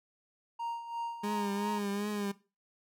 triangle tone with tremolo, 932.3 Hz, A#5, in tune, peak -31 dBFS, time 0.59-1.79 s, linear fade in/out 10 ms, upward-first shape sine, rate 2.9 Hz, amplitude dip 65%
30% pulse tone with vibrato, 204.7 Hz, G#3, 25 cents flat, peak -30 dBFS, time 1.23-2.32 s, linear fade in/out 10 ms, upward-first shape triangle, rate 2.6 Hz, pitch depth 52 cents each way
effects noise-tail reverb RT60 0.3 s tail -18 dB re dry

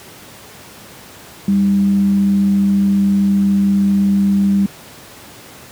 sine tone with frequency modulation, 198.1 Hz, G3, 18 cents sharp, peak -10 dBFS, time 1.48-4.66 s, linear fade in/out 2 ms, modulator 115 Hz, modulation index 0.23, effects pink hiss -38 dBFS RMS until 5.71 s + high-pass 100 Hz 12 dB/octave

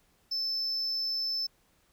triangle tone, 5274 Hz, E8, in tune, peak -27 dBFS, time 0.31-1.47 s, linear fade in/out 10 ms, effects tanh soft clip ceiling -24 dBFS + pink hiss -68 dBFS RMS until 1.92 s

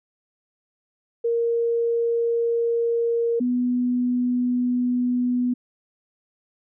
sine tone pair in turn, 466.2 / 247 Hz, A#4 / B3, 0 / 0 cents, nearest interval major seventh, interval 1100 cents, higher first, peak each -19 dBFS, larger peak neither, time 1.24-3.4 / 3.4-5.54 s, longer first, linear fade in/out 10 ms, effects none

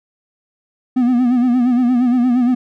triangle tone with vibrato, 246.9 Hz, B3, in tune, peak -9 dBFS, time 0.96-2.55 s, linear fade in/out 10 ms, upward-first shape sine, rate 8.6 Hz, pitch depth 73 cents each way, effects none

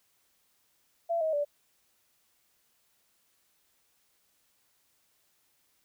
sine tone with pitch steps, 675 / 634 / 582 Hz, E5 / D#5 / D5, +41 / +32 / -16 cents, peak -26 dBFS, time 1.09-1.45 s, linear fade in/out 20 ms, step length 120 ms, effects white hiss -71 dBFS RMS until 5.84 s

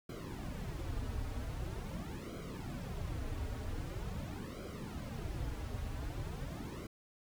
brown noise with flanger, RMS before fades -41 dBFS, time 0.09-6.87 s, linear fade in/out 5 ms, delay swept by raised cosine 1.1 to 5.9 ms, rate 0.44 Hz, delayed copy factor -0.9, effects none

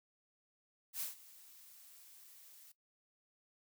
blue noise with ADSR envelope, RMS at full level -39 dBFS, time 0.93-2.72 s, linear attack 76 ms, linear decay 140 ms, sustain -20 dB, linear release 6 ms, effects noise-tail reverb RT60 0.1 s tail -17 dB re dry

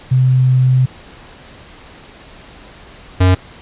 sine / square tone pair in turn, 128.7 / 92.17 Hz, C3 / F#2, -28 / -6 cents, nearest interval tritone, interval 578 cents, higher first, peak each -8 dBFS, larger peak neither, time 0.11-0.86 / 3.2-3.35 s, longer first, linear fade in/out 10 ms, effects pink hiss -39 dBFS RMS until 3.61 s + resampled to 8000 Hz

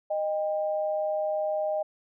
sine tone pair together, 618 / 797.5 Hz, D#5 / G5, -12 / +30 cents, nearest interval major third, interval 442 cents, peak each -26 / -33 dBFS, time 0.1-1.83 s, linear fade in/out 10 ms, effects none

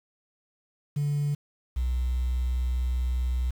sine tone pair in turn, 145 / 62.35 Hz, D3 / B1, -22 / +17 cents, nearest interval octave + minor third, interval 1461 cents, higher first, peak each -22 dBFS, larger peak neither, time 0.96-1.35 / 1.76-3.51 s, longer second, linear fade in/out 10 ms, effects tanh soft clip ceiling -22 dBFS + 8-bit

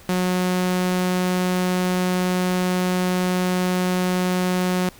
sawtooth tone, 182.1 Hz, F#3, 27 cents flat, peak -15 dBFS, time 0.09-4.89 s, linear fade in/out 2 ms, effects pink hiss -47 dBFS RMS until 4.99 s

